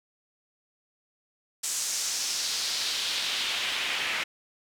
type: noise with band-pass filter sweep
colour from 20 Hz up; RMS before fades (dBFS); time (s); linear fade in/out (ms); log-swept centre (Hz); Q
pink; -30; 1.63-4.24; 10; 7500 to 2300; 1.9
effects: none